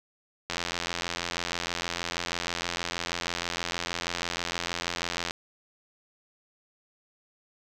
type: click train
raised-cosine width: 0.2 ms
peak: -12 dBFS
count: 416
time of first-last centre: 0.5-5.309 s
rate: 86.3 Hz
effects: none